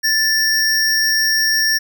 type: tone pair together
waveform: square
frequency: 1760 / 5582 Hz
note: A6 / F8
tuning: 0 / -2 cents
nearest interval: octave + minor sixth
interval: 1998 cents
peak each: -17 dBFS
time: 0.03-1.79 s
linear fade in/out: 20 ms
effects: none